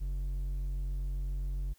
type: tone with hard clipping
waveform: sine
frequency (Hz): 46.25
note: F#1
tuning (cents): 0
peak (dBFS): -33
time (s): 0-1.74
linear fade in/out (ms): 20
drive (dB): 5
effects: white hiss -67 dBFS RMS until 1.78 s